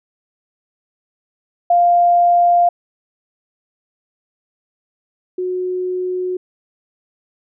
sine tone pair in turn, 698.5 / 365.6 Hz, F5 / F#4, 0 / -21 cents, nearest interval major seventh, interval 1121 cents, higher first, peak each -9 / -18 dBFS, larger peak first, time 1.7-2.69 / 5.38-6.37 s, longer neither, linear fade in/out 5 ms, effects none

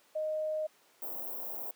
sine tone, 620 Hz, D#5, 6 cents flat, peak -30 dBFS, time 0.15-0.67 s, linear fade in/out 10 ms
white band-stop noise, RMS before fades -39 dBFS, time 1.02-1.71 s, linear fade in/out 2 ms, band 780 to 16000 Hz, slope 24 dB/octave
effects pink hiss -64 dBFS RMS until 1.75 s + high-pass 400 Hz 12 dB/octave

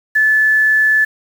sine tone with quantisation, 1736 Hz, A6, 24 cents flat, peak -9 dBFS, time 0.15-1.05 s, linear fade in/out 10 ms, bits 6, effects none

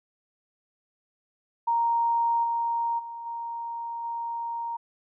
sine tone with level steps, 932 Hz, A#5, 1 cent flat, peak -21 / -24 / -35 / -31 / -29 dBFS, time 1.67-4.77 s, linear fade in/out 10 ms, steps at 2.43 / 2.98 / 3.25 / 4.03 s, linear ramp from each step 20 ms, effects none

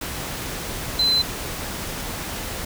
sine tone in noise, 4056 Hz, B7, 45 cents sharp, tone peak -16 dBFS, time 0.99-1.22 s, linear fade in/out 5 ms, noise pink, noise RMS -30 dBFS, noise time 0.01-2.65 s, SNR +11 dB, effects none

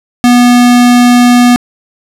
square tone, 244 Hz, B3, 21 cents flat, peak -3 dBFS, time 0.24-1.56 s, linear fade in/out 0 ms, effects low-pass 12000 Hz 12 dB/octave

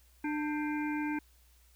harmonic tone with a mistuned harmonic, 298.7 Hz, D4, 29 cents sharp, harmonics 1 / 3 / 5 / 7 / 8, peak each -32 / -40 / -42 / -46 / -45 dBFS, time 0.24-1.19 s, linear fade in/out 5 ms, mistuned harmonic 5, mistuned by +91 cents, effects added 60 Hz sine -61 dBFS peak until 1.75 s + white hiss -67 dBFS RMS until 1.75 s

